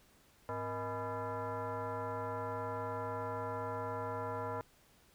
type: tone with frequency modulation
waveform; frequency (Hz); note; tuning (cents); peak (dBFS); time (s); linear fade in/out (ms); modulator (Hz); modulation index
sine; 261.6; C4; 0; -36; 0.49-4.61; 0; 367; 2.9
effects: pink hiss -66 dBFS RMS until 5.14 s